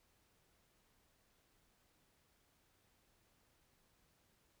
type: silence
effects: pink hiss -75 dBFS RMS until 4.6 s